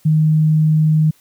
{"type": "tone", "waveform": "sine", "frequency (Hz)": 155.56, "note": "D#3", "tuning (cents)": 0, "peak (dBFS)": -10, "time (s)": [0.05, 1.11], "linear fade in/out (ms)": 10, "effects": ["white hiss -54 dBFS RMS until 1.2 s"]}